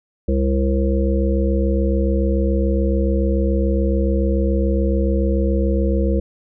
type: harmonic tone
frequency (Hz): 67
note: C2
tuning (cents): +42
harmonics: 1 / 3 / 5 / 7 / 8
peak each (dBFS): -17 / -22 / -24 / -25 / -26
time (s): 0.28-6.2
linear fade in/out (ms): 5
effects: none